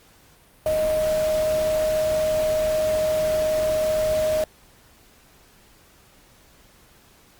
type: tone in noise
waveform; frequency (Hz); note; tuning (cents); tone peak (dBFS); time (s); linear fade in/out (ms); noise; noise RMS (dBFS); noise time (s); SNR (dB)
sine; 622.3; D#5; 0; -19; 0.66-4.44; 2; pink; -33; 0.66-4.44; +11
effects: pink hiss -54 dBFS RMS until 7.39 s + Opus 48 kbps